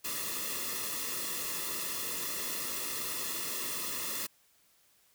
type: noise with comb filter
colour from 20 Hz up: white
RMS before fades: -36 dBFS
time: 0.04-4.27 s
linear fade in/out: 10 ms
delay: 1.3 ms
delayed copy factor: -0.8
effects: white hiss -67 dBFS RMS until 5.14 s